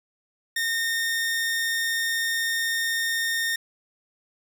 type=tone; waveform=sawtooth; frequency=1832 Hz; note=A#6; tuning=31 cents flat; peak=-20 dBFS; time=0.56-3.56 s; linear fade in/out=5 ms; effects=none